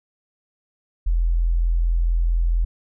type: tone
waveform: sine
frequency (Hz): 42.23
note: E1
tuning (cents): +43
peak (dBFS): -16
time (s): 1.06-2.65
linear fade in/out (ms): 10
effects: none